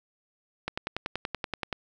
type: click train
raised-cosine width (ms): 0.3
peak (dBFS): -14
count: 12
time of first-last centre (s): 0.68-1.728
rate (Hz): 10.5
effects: none